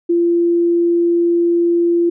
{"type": "tone", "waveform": "sine", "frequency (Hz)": 342.8, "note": "F4", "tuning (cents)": -32, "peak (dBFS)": -11, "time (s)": [0.09, 2.1], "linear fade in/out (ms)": 10, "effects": []}